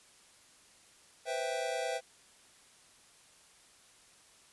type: chord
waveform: square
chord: C major seventh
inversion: third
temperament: equal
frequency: 493.9 / 523.3 / 659.3 / 784 Hz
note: B4 / C5 / E5 / G5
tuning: 0 / 0 / 0 / 0 cents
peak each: -40 / -40 / -38 / -40 dBFS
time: 1.25-2.01 s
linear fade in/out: 50 ms
effects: white hiss -61 dBFS RMS until 4.52 s + resampled to 24000 Hz